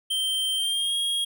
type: tone with pitch glide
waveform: square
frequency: 3136 to 3273 Hz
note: G7 to G#7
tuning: 0 to -26 cents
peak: -24 dBFS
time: 0.1-1.25 s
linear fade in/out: 10 ms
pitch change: +74 cents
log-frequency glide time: 0.56-0.95 s
effects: none